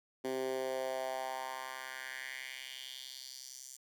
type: tone with high-pass filter sweep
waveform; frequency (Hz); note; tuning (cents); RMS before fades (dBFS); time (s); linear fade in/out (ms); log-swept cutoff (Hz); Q
10% pulse; 130.81; C3; 0; -41; 0.24-3.77; 10; 320 to 6900; 2.9
effects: none